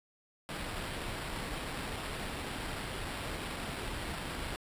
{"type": "noise with sample-and-hold", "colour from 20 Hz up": "pink", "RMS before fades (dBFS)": -39, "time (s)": [0.49, 4.56], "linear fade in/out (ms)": 0, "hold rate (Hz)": 6300, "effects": ["resampled to 32000 Hz"]}